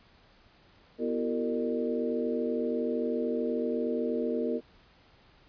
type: tone cluster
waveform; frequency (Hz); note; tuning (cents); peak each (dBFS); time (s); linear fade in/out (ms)
sine; 246.5 / 335.1 / 383.2 / 456.2 / 605; B3 / E4 / G4 / A#4 / D#5; -3 / +29 / -39 / -37 / -49; -32 / -35 / -38 / -31 / -38; 0.98-4.61; 50
effects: pink hiss -60 dBFS RMS until 5.48 s + resampled to 11025 Hz